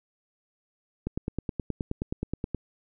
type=click train; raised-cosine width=3 ms; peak=-16 dBFS; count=15; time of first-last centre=1.07-2.547 s; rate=9.48 Hz; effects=none